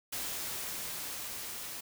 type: noise with level ramp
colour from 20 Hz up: white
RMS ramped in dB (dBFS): -37 to -42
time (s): 0.12-1.81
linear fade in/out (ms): 10
effects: none